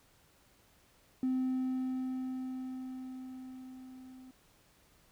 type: tone with level ramp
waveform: triangle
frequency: 258.1 Hz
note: C4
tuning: 23 cents flat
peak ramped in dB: -25 to -48 dBFS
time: 1.23-4.31 s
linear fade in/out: 2 ms
effects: tanh soft clip ceiling -25 dBFS + pink hiss -66 dBFS RMS until 5.11 s